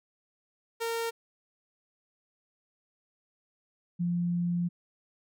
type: tone pair in turn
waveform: sawtooth / sine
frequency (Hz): 460 / 174.06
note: A#4 / F3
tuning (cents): -23 / -6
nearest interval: octave + perfect fourth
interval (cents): 1683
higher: first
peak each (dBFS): -26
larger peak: neither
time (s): 0.8-1.11 / 3.99-4.69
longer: second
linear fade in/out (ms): 20
effects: none